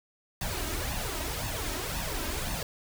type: noise with flanger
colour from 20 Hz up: pink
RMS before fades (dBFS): -33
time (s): 0.41-2.63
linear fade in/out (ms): 2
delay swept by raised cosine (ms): 1.1 to 3.2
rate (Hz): 1.9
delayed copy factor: +0.7
effects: none